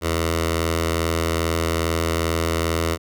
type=tone with notch filter; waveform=10% pulse; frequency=82.41 Hz; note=E2; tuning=in tune; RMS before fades=-22 dBFS; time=0.01-2.98 s; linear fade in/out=50 ms; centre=200 Hz; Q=0.9; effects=none